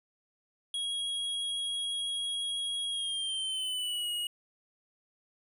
square tone with pitch glide, 3302 to 2891 Hz, G#7 to F#7, -11 to -41 cents, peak -32 dBFS, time 0.74-4.27 s, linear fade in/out 2 ms, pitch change -230 cents, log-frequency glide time 2.89-4.1 s, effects resampled to 32000 Hz

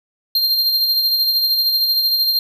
square tone with tremolo, 4188 Hz, C8, 1 cent sharp, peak -13 dBFS, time 0.35-2.39 s, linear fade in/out 2 ms, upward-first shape sine, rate 13 Hz, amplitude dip 40%, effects none

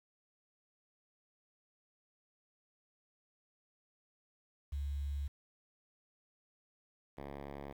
sine / 5% pulse tone pair in turn, 70.9 / 70.29 Hz, C#2 / C#2, +40 / +25 cents, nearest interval unison, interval 15 cents, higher first, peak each -35 / -33 dBFS, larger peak second, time 4.72-5.28 / 7.17-7.73 s, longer neither, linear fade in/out 10 ms, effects low-pass 2000 Hz 12 dB/octave + 10-bit

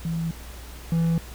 sine / triangle tone pair in turn, 164.81 / 165.75 Hz, E3 / E3, 0 / +10 cents, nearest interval unison, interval 10 cents, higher second, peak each -24 / -17 dBFS, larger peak second, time 0.05-0.31 / 0.92-1.18 s, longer neither, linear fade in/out 2 ms, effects added 60 Hz sine -39 dBFS peak until 1.34 s + pink hiss -44 dBFS RMS until 1.34 s

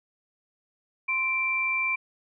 sine tone pair together, 1046.4 / 2349 Hz, C6 / D7, 0 / 0 cents, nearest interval octave + major second, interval 1400 cents, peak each -33 / -24 dBFS, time 1.08-1.96 s, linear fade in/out 10 ms, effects none

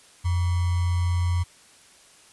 sine tone with sample-and-hold, 88 Hz, F2, 14 cents sharp, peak -20 dBFS, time 0.24-1.44 s, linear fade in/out 20 ms, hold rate 1050 Hz, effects white hiss -53 dBFS RMS until 2.32 s + resampled to 24000 Hz

